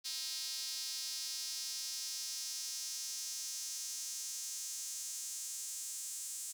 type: tone with high-pass filter sweep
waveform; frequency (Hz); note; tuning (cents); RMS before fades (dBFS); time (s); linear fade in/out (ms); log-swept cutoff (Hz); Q
square; 144.4; D3; -29; -42; 0.04-6.53; 20; 4600 to 7500; 2.7
effects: none